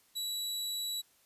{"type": "tone", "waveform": "sawtooth", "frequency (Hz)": 3921, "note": "B7", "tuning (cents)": -13, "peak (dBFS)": -31, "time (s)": [0.15, 1.02], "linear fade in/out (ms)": 20, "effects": ["white hiss -67 dBFS RMS until 1.25 s", "resampled to 32000 Hz"]}